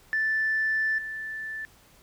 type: tone with level steps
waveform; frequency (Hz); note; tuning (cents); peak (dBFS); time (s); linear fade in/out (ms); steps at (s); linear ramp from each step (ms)
sine; 1760; A6; 0; -22 / -32; 0.13-1.65; 0; 0.98; 5
effects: tanh soft clip ceiling -18 dBFS + pink hiss -57 dBFS RMS until 2.02 s